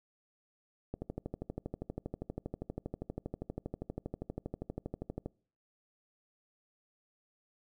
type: click train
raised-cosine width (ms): 2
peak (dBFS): -24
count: 55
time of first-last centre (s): 0.94-5.26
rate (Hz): 12.5
effects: noise-tail reverb RT60 0.5 s tail -26 dB re dry